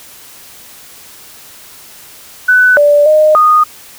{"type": "tone with pitch steps", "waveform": "sine", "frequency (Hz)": [1497, 584, 615, 1234], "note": ["F#6", "D5", "D#5", "D#6"], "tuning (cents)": [20, -10, -20, -15], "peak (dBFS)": -4, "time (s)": [2.48, 3.64], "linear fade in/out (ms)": 10, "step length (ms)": 290, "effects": ["white hiss -36 dBFS RMS until 3.98 s"]}